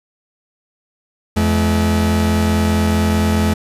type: tone pair together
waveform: 40% pulse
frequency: 84.74 / 214.1 Hz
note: E2 / A3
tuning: +48 / -47 cents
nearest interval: octave + major third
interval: 1605 cents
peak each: -15 dBFS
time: 1.36-3.54 s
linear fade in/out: 10 ms
effects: resampled to 32000 Hz